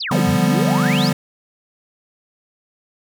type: exponential two-way sweep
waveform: sine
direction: down then up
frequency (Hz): 5400 to 82.41 to 5400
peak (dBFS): -22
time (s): 0-1.09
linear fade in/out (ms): 10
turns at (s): 0.29
type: chord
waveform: square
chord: G dominant seventh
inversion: second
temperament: equal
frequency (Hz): 146.83 / 174.61 / 196 / 246.9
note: D3 / F3 / G3 / B3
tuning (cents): 0 / 0 / 0 / 0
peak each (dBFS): -21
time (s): 0.11-1.13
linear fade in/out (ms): 5
effects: none